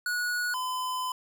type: tone pair in turn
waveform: square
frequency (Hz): 1461 / 1015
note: F#6 / B5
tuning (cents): -22 / +47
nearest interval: tritone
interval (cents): 631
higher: first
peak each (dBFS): -28 / -30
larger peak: first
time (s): 0.06-0.54 / 0.54-1.12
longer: second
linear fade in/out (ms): 2
effects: none